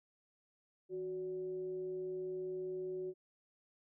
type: tone with frequency modulation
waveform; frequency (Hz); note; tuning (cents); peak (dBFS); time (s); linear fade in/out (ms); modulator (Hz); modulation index
sine; 370; F#4; 0; -38; 0.89-3.14; 50; 205; 0.29
effects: none